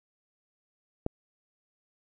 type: click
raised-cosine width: 2 ms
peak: -15 dBFS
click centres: 1.064 s
effects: none